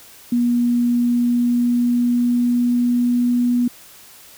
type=tone with pitch glide; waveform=sine; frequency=240.6 to 243.5 Hz; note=B3 to B3; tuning=-45 to -24 cents; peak=-14 dBFS; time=0.32-3.68 s; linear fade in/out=5 ms; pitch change=+21 cents; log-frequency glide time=0.82-3.49 s; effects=white hiss -44 dBFS RMS until 4.37 s